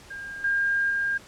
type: tone with level steps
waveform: sine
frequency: 1609 Hz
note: G6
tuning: 45 cents sharp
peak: -34 / -21 / -23 dBFS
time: 0.1-1.18 s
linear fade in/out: 10 ms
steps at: 0.44 / 0.9 s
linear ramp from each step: 5 ms
effects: pink hiss -49 dBFS RMS until 1.27 s + low-pass 9000 Hz 12 dB/octave